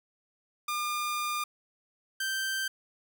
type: tone pair in turn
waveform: sawtooth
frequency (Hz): 1206 / 1561.6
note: D6 / G6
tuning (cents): +46 / -7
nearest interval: major third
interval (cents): 447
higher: second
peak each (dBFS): -26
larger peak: neither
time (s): 0.68-1.44 / 2.2-2.68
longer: first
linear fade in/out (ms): 5
effects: none